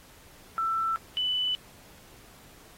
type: tone pair in turn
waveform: sine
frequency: 1332 / 2990 Hz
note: E6 / F#7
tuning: +18 / +17 cents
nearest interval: octave + major second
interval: 1399 cents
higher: second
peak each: -25 dBFS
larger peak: neither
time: 0.58-0.96 / 1.17-1.55 s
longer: neither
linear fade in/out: 0 ms
effects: pink hiss -54 dBFS RMS until 2.77 s + AAC 48 kbps